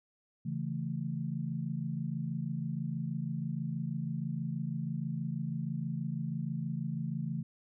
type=chord; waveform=sine; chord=A major; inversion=first; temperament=equal; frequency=138.59 / 164.81 / 220 Hz; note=C#3 / E3 / A3; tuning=0 / 0 / 0 cents; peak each=-37 / -36 / -39 dBFS; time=0.45-7.43 s; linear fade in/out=10 ms; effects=none